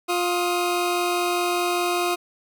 20% pulse tone pair together, 352.5 / 1256.2 Hz, F4 / D#6, +16 / +16 cents, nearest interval octave + minor seventh, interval 2200 cents, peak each -17 / -23 dBFS, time 0.08-2.16 s, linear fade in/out 20 ms, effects none

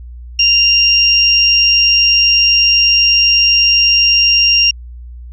sine tone pair together, 2788 / 5576 Hz, F7 / F8, -4 / -4 cents, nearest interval octave, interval 1200 cents, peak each -10 dBFS, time 0.39-4.71 s, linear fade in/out 5 ms, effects added 60 Hz sine -28 dBFS peak until 5.32 s

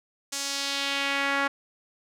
sawtooth tone with band-pass filter sweep, 278.5 Hz, C#4, 8 cents sharp, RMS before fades -28 dBFS, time 0.32-1.48 s, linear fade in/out 10 ms, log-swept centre 6900 to 1500 Hz, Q 1.5, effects none

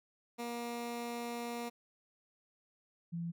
15% pulse / sine tone pair in turn, 237.2 / 169.28 Hz, A#3 / E3, +30 / +46 cents, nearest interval tritone, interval 584 cents, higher first, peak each -32 / -36 dBFS, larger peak first, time 0.38-1.7 / 3.12-3.32 s, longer first, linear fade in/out 20 ms, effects none

